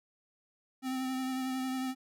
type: tone with vibrato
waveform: square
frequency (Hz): 260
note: C4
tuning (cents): -11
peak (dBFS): -33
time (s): 0.82-1.95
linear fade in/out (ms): 50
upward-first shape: triangle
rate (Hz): 11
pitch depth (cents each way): 24
effects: none